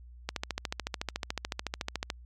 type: click train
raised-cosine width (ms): 0.2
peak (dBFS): -14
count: 26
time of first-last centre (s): 0.29-2.102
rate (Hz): 13.8
effects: added 60 Hz sine -47 dBFS peak until 2.25 s + MP3 96 kbps